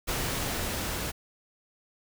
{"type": "noise with level ramp", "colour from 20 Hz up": "pink", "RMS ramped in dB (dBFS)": [-30, -33], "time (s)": [0.07, 1.12], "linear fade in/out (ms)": 20, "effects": []}